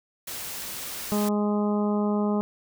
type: noise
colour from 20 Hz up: white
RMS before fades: -35 dBFS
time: 0.27-1.29 s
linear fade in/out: 5 ms
type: harmonic tone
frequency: 207.7 Hz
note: G#3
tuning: in tune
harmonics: 1 / 2 / 3 / 4 / 5 / 6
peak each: -23 / -29 / -33 / -35 / -37 / -39 dBFS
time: 1.12-2.41 s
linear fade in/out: 0 ms
effects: none